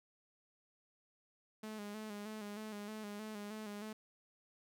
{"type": "tone with vibrato", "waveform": "sawtooth", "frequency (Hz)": 210.9, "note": "G#3", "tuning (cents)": 27, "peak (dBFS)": -40, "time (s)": [1.63, 3.93], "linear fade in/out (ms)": 5, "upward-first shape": "square", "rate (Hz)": 3.2, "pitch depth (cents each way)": 44, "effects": []}